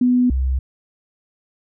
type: tone pair in turn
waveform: sine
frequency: 248.2 / 65.12 Hz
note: B3 / C2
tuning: +9 / -8 cents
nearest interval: octave + major seventh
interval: 2317 cents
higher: first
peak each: -12 / -16 dBFS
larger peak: first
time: 0.01-0.3 / 0.3-0.59 s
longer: neither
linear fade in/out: 5 ms
effects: none